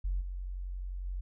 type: tone with level steps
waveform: sine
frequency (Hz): 45.68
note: F#1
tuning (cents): -21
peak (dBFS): -28 / -35 / -33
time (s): 0.04-1.21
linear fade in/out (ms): 10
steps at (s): 0.2 / 1.04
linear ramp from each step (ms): 20
effects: tanh soft clip ceiling -24 dBFS